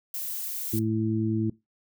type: noise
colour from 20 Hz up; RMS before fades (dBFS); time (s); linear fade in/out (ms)
violet; -33; 0.14-0.79; 2
type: harmonic tone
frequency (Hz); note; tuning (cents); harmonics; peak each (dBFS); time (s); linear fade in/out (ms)
110; A2; 0; 1 / 2 / 3; -28 / -28 / -28; 0.73-1.5; 5
effects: noise-tail reverb RT60 0.2 s tail -20 dB re dry

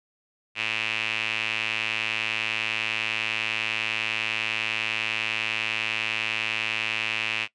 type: tone with band-pass filter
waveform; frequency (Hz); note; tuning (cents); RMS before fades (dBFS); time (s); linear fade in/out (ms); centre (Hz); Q
sawtooth; 110; A2; 0; -28; 0.55-7.48; 50; 2600; 6.1
effects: noise-tail reverb RT60 0.1 s tail -18 dB re dry + resampled to 22050 Hz

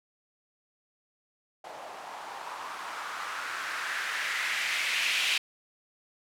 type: noise with low-pass filter sweep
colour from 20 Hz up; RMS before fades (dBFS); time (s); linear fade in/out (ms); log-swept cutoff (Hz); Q
violet; -33; 1.64-5.38; 5; 710 to 2700; 2.6
effects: none

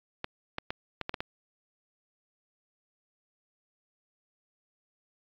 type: clicks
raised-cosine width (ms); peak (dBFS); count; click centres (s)
0.3; -16; 7; 0.244 / 0.584 / 0.705 / 1.013 / 1.094 / 1.142 / 1.205
effects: low-pass 5000 Hz 12 dB/octave + AAC 64 kbps

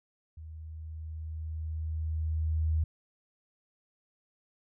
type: tone with level ramp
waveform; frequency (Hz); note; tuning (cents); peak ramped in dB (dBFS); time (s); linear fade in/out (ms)
sine; 79.1; D#2; +29; -42 to -24; 0.37-2.84; 5
effects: none

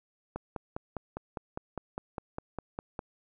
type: click train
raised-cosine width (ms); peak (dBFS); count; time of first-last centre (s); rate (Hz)
1; -21; 14; 0.36-2.992; 4.94
effects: none

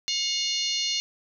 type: harmonic tone with a mistuned harmonic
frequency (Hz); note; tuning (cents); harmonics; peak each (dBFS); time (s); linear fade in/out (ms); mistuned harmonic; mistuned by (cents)
712; F5; +33; 3 / 4 / 5 / 6 / 7 / 8 / 9; -37 / -31 / -33 / -28 / -38 / -35 / -35; 0.08-1; 0; 3; +37
effects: none

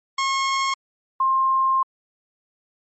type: tone pair in turn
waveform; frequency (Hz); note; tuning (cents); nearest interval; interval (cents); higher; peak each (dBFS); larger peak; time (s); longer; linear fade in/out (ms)
sawtooth / sine; 1083 / 1059.5; C#6 / C6; -41 / +21; unison; 38; first; -16 / -16; neither; 0.18-0.74 / 1.2-1.83; second; 5
effects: MP3 32 kbps

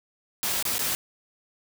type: noise with dropouts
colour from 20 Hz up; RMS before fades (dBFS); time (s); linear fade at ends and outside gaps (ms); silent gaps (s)
white; -27; 0.43-0.95; 0; 0.626-0.652 / 0.782-0.792
effects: none

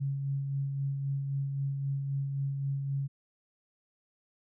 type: tone with tremolo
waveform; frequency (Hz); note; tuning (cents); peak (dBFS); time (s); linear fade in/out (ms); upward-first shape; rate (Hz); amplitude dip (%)
sine; 138.3; C#3; -4; -28; 0-3.08; 20; sine; 3.8; 35
effects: none

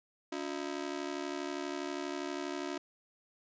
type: ring-modulated tone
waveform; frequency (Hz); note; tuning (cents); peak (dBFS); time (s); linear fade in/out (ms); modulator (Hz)
sawtooth; 322.3; E4; -39; -29; 0.32-2.78; 5; 36.2
effects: resampled to 16000 Hz

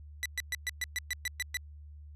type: tone bursts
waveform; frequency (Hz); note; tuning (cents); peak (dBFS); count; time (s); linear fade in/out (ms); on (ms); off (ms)
sawtooth; 1975.5; B6; 0; -27; 10; 0.23-1.57; 0; 26; 120
effects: added 74 Hz sine -46 dBFS peak until 2.15 s + resampled to 32000 Hz

